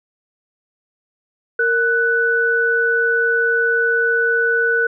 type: tone pair together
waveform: sine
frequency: 462.4 / 1488.1 Hz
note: A#4 / F#6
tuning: -14 / +9 cents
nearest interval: octave + minor sixth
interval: 2023 cents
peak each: -19 / -15 dBFS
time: 1.59-4.87 s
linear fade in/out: 5 ms
effects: none